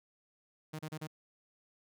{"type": "tone bursts", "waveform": "sawtooth", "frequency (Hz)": 155.56, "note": "D#3", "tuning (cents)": 0, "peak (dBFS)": -35, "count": 4, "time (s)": [0.73, 1.073], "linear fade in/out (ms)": 10, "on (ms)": 61, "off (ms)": 33, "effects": []}